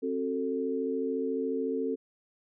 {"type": "chord", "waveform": "sine", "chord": "F# diminished", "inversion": "second", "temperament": "just", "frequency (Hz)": [266.4, 370, 444], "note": ["C4", "F#4", "A4"], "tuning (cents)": [31, 0, 16], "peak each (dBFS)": [-32, -36, -31], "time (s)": [0.02, 1.96], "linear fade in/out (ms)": 20, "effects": []}